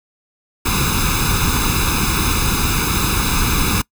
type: noise with comb filter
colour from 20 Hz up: pink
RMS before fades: -17 dBFS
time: 0.65-3.82 s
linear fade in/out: 10 ms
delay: 0.79 ms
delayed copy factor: +1
effects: noise-tail reverb RT60 0.1 s tail -24 dB re dry